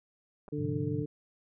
clicks, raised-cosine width 1 ms, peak -35 dBFS, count 2, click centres 0.481 / 0.486 s
harmonic tone, 148 Hz, D3, 14 cents sharp, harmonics 1 / 2 / 3, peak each -36 / -35 / -37 dBFS, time 0.52-1.06 s, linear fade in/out 10 ms
sine chord, F minor, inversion first, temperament equal, 103.83 / 130.81 / 174.61 Hz, Ab2 / C3 / F3, 0 / 0 / 0 cents, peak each -37 / -36 / -40 dBFS, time 0.58-1.03 s, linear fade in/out 10 ms
effects none

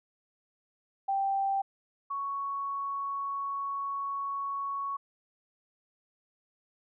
sine tone pair in turn, 784 / 1112 Hz, G5 / C#6, 0 / +5 cents, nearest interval tritone, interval 605 cents, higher second, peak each -26 / -31 dBFS, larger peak first, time 1.08-1.62 / 2.1-4.97 s, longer second, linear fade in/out 10 ms, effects none

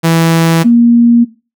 sawtooth / sine tone pair in turn, 164.81 / 236 Hz, E3 / A#3, 0 / +22 cents, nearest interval tritone, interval 622 cents, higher second, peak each -3 dBFS, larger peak neither, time 0.03-0.64 / 0.64-1.25 s, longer neither, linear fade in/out 20 ms, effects noise-tail reverb RT60 0.3 s tail -17 dB re dry

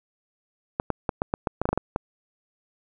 clicks, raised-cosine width 1 ms, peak -9 dBFS, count 12, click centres 0.799 / 0.903 / 1.092 / 1.219 / 1.339 / 1.472 / 1.616 / 1.655 / 1.69 / 1.73 / 1.776 / 1.961 s, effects none

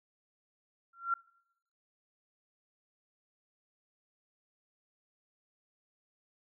sine tone with exponential growth, 1372 Hz, F6, 31 cents flat, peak -24 dBFS, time 0.93-1.14 s, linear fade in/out 5 ms, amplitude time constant 45 ms, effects noise-tail reverb RT60 0.8 s tail -25 dB re dry

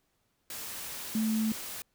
sine tone in noise, 219.8 Hz, A3, 2 cents flat, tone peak -26 dBFS, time 1.15-1.52 s, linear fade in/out 2 ms, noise white, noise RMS -40 dBFS, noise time 0.5-1.82 s, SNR +11 dB, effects pink hiss -75 dBFS RMS until 1.94 s

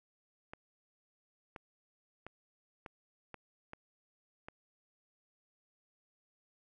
clicks, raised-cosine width 0.5 ms, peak -30 dBFS, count 7, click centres 0.535 / 1.562 / 2.266 / 2.862 / 3.343 / 3.734 / 4.485 s, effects none

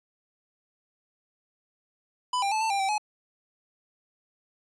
square tone with pitch steps, 997 / 795 / 870 / 889 / 795 / 774 / 846 Hz, B5 / G5 / A5 / A5 / G5 / G5 / G#5, +16 / +24 / -20 / +18 / +24 / -22 / +32 cents, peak -25 dBFS, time 2.33-2.981 s, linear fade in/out 5 ms, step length 93 ms, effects resampled to 22050 Hz

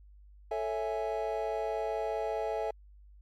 triangle chord, A major seventh, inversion none, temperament equal, 440 / 554.4 / 659.3 / 830.6 Hz, A4 / C#5 / E5 / G#5, 0 / 0 / 0 / 0 cents, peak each -33 / -37 / -33 / -35 dBFS, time 0.51-2.71 s, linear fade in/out 5 ms, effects added 50 Hz sine -52 dBFS peak until 3.21 s + MP3 96 kbps

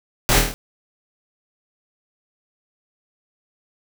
pink noise with echo, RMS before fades -17 dBFS, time 0.29-0.39 s, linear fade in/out 0 ms, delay 25 ms, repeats 6, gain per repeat -3 dB, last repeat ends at 0.54 s, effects none

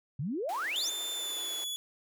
sine exponential sweep, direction up, 123.47 to 6860 Hz, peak -31 dBFS, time 0.19-0.9 s, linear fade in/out 5 ms
pink high-pass noise, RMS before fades -47 dBFS, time 0.49-1.64 s, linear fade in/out 0 ms, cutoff 310 Hz, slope 48 dB/octave
sawtooth tone with pitch glide, 3547 to 3408 Hz, A7 to G#7, +13 to +44 cents, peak -31 dBFS, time 0.76-1.76 s, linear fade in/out 0 ms, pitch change -69 cents, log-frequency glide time 1.13-1.55 s
effects none

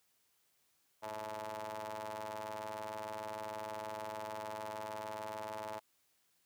sawtooth ring-modulated tone, 106.6 Hz, G#2, 46 cents sharp, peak -34 dBFS, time 1.02-5.8 s, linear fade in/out 20 ms, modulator 756 Hz, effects white hiss -75 dBFS RMS until 6.45 s + high-pass 60 Hz 12 dB/octave

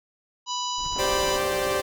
harmonic tone, 987.8 Hz, B5, in tune, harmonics 1 / 3 / 4 / 5 / 6 / 7, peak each -29 / -34 / -35 / -36 / -37 / -37 dBFS, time 0.46-1.4 s, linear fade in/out 50 ms
brown noise with tremolo, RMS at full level -36 dBFS, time 0.77-1.42 s, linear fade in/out 50 ms, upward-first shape sine, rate 14 Hz, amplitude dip 70%
white low-pass noise, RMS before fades -36 dBFS, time 0.95-1.81 s, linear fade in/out 10 ms, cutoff 700 Hz, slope 12 dB/octave
sawtooth chord, G suspended fourth, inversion none, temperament equal with one note detuned, 390.4 / 523.3 / 587.3 Hz, G4 / C5 / D5, -7 / 0 / 0 cents, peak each -24 dBFS, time 0.98-1.82 s, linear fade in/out 20 ms
effects none

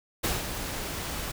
pink noise with ADSR envelope, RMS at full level -26 dBFS, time 0.23-1.32 s, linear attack 16 ms, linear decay 170 ms, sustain -8 dB, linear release 11 ms, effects none

